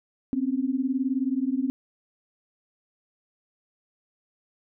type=beating tone pair; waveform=sine; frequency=254.1 / 273.1 Hz; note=B3 / C#4; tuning=+49 / -26 cents; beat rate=19 Hz; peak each=-26 / -26 dBFS; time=0.33-1.7 s; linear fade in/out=0 ms; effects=none